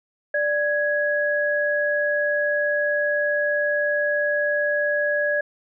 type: tone pair together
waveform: sine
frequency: 589 / 1665.9 Hz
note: D5 / G#6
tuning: +5 / +5 cents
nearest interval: octave + tritone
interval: 1800 cents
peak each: -22 dBFS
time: 0.34-5.41 s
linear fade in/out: 5 ms
effects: none